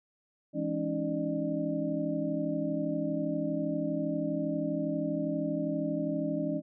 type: tone cluster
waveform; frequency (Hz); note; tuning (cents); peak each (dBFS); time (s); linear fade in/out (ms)
sine; 167.4 / 209.8 / 277.1 / 309.6 / 600; E3 / G#3 / C#4 / D#4 / D5; +27 / +18 / -1 / -9 / +37; -36 / -39 / -33 / -35 / -35; 0.53-6.62; 50
effects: none